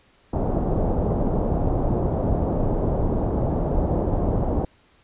pink low-pass noise, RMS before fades -22 dBFS, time 0.33-4.65 s, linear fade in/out 5 ms, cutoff 750 Hz, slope 24 dB/octave, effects pink hiss -58 dBFS RMS until 5.03 s + resampled to 8000 Hz

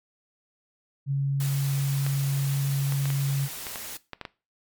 sine tone, 138.59 Hz, C#3, in tune, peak -22 dBFS, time 1.06-3.49 s, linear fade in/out 50 ms
white noise, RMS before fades -37 dBFS, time 1.4-3.97 s, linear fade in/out 2 ms
clicks, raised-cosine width 0.3 ms, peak -18 dBFS, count 9, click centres 2.065 / 2.923 / 3.056 / 3.103 / 3.668 / 3.758 / 4.133 / 4.213 / 4.252 s
effects noise-tail reverb RT60 0.3 s tail -19 dB re dry + MP3 96 kbps

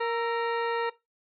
harmonic tone with a mistuned harmonic, 466.2 Hz, A#4, in tune, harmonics 1 / 2 / 3 / 4 / 5 / 6 / 8 / 9, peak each -28 / -31 / -36 / -37 / -44 / -43 / -48 / -49 dBFS, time 0-0.9 s, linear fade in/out 10 ms, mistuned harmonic 3, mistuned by -76 cents, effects noise-tail reverb RT60 0.2 s tail -18 dB re dry

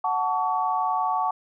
sine chord, F# minor, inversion none, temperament equal with one note detuned, 740 / 880 / 1131.4 Hz, F#5 / A5 / C#6, 0 / 0 / +35 cents, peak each -26 dBFS, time 0.04-1.31 s, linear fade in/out 5 ms, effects none

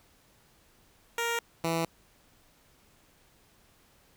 10% pulse tone pair in turn, 467.3 / 165.22 Hz, A#4 / E3, +4 / +4 cents, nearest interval octave + tritone, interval 1800 cents, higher first, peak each -20 / -19 dBFS, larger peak second, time 1.18-1.39 / 1.64-1.85 s, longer neither, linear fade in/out 2 ms, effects pink hiss -63 dBFS RMS until 4.16 s

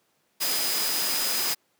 sine tone in noise, 4978 Hz, D#8, in tune, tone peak -30 dBFS, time 0.4-1.55 s, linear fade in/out 20 ms, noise white, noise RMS -27 dBFS, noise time 0.4-1.55 s, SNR -6 dB, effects pink hiss -69 dBFS RMS until 1.79 s + high-pass 200 Hz 12 dB/octave

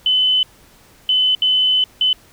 sine tone bursts at uneven times, 3025 Hz, F#7, 38 cents sharp, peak -12 dBFS, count 4, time 0.06-0.43 / 1.09-1.35 / 1.42-1.84 / 2.01-2.13 s, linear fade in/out 2 ms, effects pink hiss -49 dBFS RMS until 2.32 s

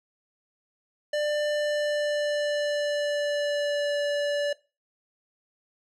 square tone with pitch glide, 594 to 579.8 Hz, D5 to D5, +20 to -22 cents, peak -25 dBFS, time 1.13-4.53 s, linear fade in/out 5 ms, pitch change -42 cents, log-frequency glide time 1.49-3.99 s, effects noise-tail reverb RT60 0.3 s tail -20 dB re dry + low-pass 6000 Hz 12 dB/octave

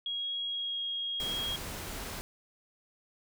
sine tone with pitch glide, 3299 to 3272 Hz, G#7 to G#7, -12 to -26 cents, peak -32 dBFS, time 0.06-1.56 s, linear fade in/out 2 ms, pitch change -14 cents, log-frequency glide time 0.5-0.81 s
pink noise, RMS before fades -40 dBFS, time 1.2-2.21 s, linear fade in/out 0 ms
effects none

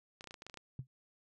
clicks, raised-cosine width 0.2 ms, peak -31 dBFS, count 10, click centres 0.209 / 0.242 / 0.273 / 0.309 / 0.342 / 0.421 / 0.466 / 0.498 / 0.542 / 0.573 s
sine tone with exponential decay, 129.7 Hz, C3, 15 cents flat, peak -34 dBFS, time 0.79-0.87 s, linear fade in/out 2 ms, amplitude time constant 17 ms
effects none

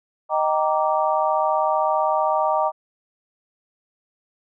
sine chord, Eb major seventh, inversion none, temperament just, 622.3 / 777.8 / 933.4 / 1166.7 Hz, Eb5 / G5 / Bb5 / D6, 0 / -14 / +2 / -12 cents, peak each -22 / -23 / -23 / -25 dBFS, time 0.29-2.72 s, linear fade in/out 50 ms, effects none

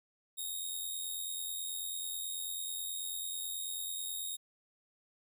5% pulse tone with amplitude modulation, 3729 Hz, A#7, in tune, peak -27 dBFS, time 0.37-4.37 s, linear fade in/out 20 ms, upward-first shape sine, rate 89.2 Hz, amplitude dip 50%, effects none

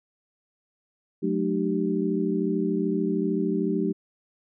sine tone cluster, 183.3 / 216.7 / 304.2 / 386.7 Hz, F#3 / A3 / D#4 / G4, -16 / -26 / -39 / -24 cents, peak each -28 dBFS, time 1.22-3.93 s, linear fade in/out 20 ms, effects none

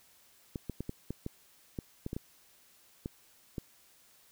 clicks, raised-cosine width 3 ms, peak -23 dBFS, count 12, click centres 0.558 / 0.697 / 0.806 / 0.894 / 1.106 / 1.264 / 1.788 / 2.064 / 2.131 / 2.165 / 3.059 / 3.582 s, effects white hiss -63 dBFS RMS until 4.31 s

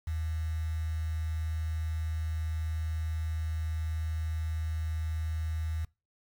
sine tone with quantisation, 79.6 Hz, D#2, 40 cents sharp, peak -30 dBFS, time 0.07-5.85 s, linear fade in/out 5 ms, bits 8, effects noise-tail reverb RT60 0.3 s tail -25 dB re dry

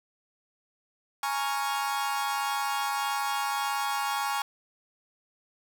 40% pulse chord, Bb minor seventh, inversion third, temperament equal, 830.6 / 932.3 / 1108.7 / 1396.9 Hz, Ab5 / Bb5 / Db6 / F6, 0 / 0 / 0 / 0 cents, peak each -30 / -35 / -32 / -35 dBFS, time 1.23-4.42 s, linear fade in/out 2 ms, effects 10-bit

